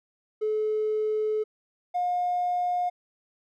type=tone pair in turn; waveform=triangle; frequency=430 / 714.7 Hz; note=A4 / F5; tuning=-40 / +40 cents; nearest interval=major sixth; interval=880 cents; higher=second; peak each=-20 dBFS; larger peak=neither; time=0.41-1.44 / 1.94-2.9 s; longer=first; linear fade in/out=20 ms; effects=tanh soft clip ceiling -21 dBFS